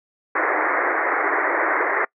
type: band-pass noise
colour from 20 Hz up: white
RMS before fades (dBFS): -21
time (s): 0.35-2.05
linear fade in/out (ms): 5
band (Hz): 300 to 2100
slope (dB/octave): 96
effects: noise-tail reverb RT60 0.1 s tail -24 dB re dry